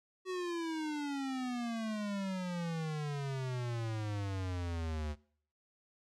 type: exponential sweep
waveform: square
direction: down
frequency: 376.4 to 73.42 Hz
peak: -36 dBFS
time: 0.25-5.16 s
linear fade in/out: 50 ms
effects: noise-tail reverb RT60 0.6 s tail -23 dB re dry + low-pass 7000 Hz 12 dB/octave